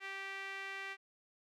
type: tone with band-pass filter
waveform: sawtooth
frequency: 390 Hz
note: G4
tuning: 9 cents flat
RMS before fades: -44 dBFS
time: 0-0.97 s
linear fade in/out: 50 ms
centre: 2100 Hz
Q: 2.8
effects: none